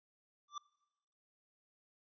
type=tone with exponential growth; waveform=square; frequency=1174.7 Hz; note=D6; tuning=in tune; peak=-38 dBFS; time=0.48-0.58 s; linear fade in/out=5 ms; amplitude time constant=21 ms; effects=noise-tail reverb RT60 1.0 s tail -23 dB re dry + resampled to 16000 Hz